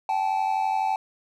triangle tone pair together, 773 / 864.9 Hz, G5 / A5, -24 / -30 cents, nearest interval major second, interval 194 cents, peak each -23 dBFS, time 0.09-0.96 s, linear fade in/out 2 ms, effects none

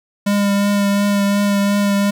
square tone with vibrato, 201.8 Hz, G#3, 49 cents flat, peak -14 dBFS, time 0.26-2.11 s, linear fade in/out 10 ms, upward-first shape triangle, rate 2.8 Hz, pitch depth 18 cents each way, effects 9-bit

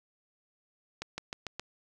accelerating click train, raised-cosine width 0.2 ms, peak -19 dBFS, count 5, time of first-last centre 1.02-1.596 s, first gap 160 ms, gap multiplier 0.93, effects none

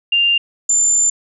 sine tone pair in turn, 2794 / 7164 Hz, F7 / A8, 0 / +30 cents, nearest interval octave + major third, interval 1630 cents, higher second, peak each -11 dBFS, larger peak neither, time 0.12-0.38 / 0.69-1.1 s, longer second, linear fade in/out 5 ms, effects none

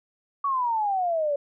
sine exponential sweep, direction down, 1140 to 561 Hz, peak -22 dBFS, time 0.44-1.36 s, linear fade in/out 5 ms, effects none

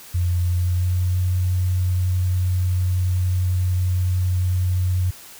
sine tone with pitch glide, 88 to 91.1 Hz, F2 to F#2, +14 to -26 cents, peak -17 dBFS, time 0.14-5.11 s, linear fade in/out 10 ms, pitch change +60 cents, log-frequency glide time 0.41-1.2 s, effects white hiss -42 dBFS RMS until 5.39 s

